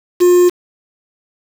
triangle tone with quantisation, 355.8 Hz, F4, 32 cents sharp, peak -4 dBFS, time 0.2-0.5 s, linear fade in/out 20 ms, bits 4, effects none

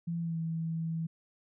sine tone with pitch glide, 168.8 to 163.33 Hz, E3 to E3, +41 to -16 cents, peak -31 dBFS, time 0.07-1.07 s, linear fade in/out 10 ms, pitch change -57 cents, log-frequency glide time 0.19-0.38 s, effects none

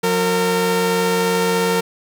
sawtooth tone pair together, 180.48 / 458.2 Hz, F#3 / A#4, -43 / -30 cents, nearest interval octave + major third, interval 1613 cents, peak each -17 / -13 dBFS, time 0.03-1.81 s, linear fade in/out 10 ms, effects none

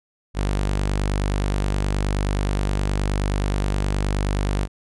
sawtooth tone, 49.51 Hz, G1, 18 cents sharp, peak -16 dBFS, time 0.34-4.68 s, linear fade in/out 50 ms, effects resampled to 24000 Hz

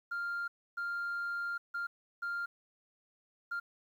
sine tone bursts at uneven times, 1396.9 Hz, F6, in tune, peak -32 dBFS, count 5, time 0.11-0.48 / 0.77-1.58 / 1.74-1.87 / 2.22-2.46 / 3.51-3.6 s, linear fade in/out 10 ms, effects tanh soft clip ceiling -32 dBFS + 11-bit

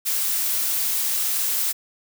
blue noise, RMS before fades -23 dBFS, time 0.05-1.73 s, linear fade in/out 20 ms, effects none

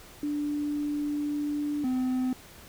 sine / triangle tone pair in turn, 293.7 / 255.6 Hz, D4 / C4, 0 / -40 cents, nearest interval major second, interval 240 cents, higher first, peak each -27 / -23 dBFS, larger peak second, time 0.23-1.84 / 1.84-2.33 s, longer first, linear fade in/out 2 ms, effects pink hiss -50 dBFS RMS until 2.68 s

